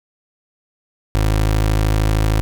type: tone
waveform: 25% pulse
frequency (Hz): 53.1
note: G#1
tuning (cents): +39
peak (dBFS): -10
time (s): 1.15-2.41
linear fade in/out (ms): 0
effects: none